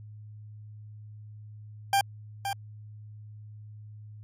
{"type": "tone with echo", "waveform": "40% pulse", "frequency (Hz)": 793, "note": "G5", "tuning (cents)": 20, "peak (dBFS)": -20, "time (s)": [1.93, 2.01], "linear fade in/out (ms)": 2, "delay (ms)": 520, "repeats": 1, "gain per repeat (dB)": -8, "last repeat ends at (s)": 2.53, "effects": ["added 106 Hz sine -43 dBFS peak until 4.23 s", "AAC 48 kbps"]}